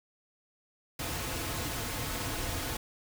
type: noise with comb filter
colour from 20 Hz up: pink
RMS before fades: -35 dBFS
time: 0.99-2.77 s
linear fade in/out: 5 ms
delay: 5.1 ms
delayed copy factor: -0.55
effects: none